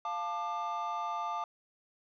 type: chord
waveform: triangle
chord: D minor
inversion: first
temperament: equal with one note detuned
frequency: 698.5 / 880 / 1193.1 Hz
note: F5 / A5 / D6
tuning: 0 / 0 / +27 cents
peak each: -37 / -35 / -34 dBFS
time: 0.05-1.44 s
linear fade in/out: 2 ms
effects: tanh soft clip ceiling -23 dBFS + resampled to 16000 Hz